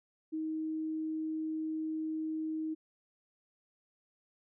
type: tone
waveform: sine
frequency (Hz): 315.1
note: D#4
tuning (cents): +22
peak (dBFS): -33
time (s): 0.32-2.75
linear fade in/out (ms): 20
effects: none